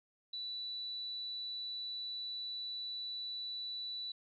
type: tone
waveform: sine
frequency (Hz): 3960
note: B7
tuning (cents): +4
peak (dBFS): -39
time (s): 0.33-4.12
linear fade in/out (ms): 5
effects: none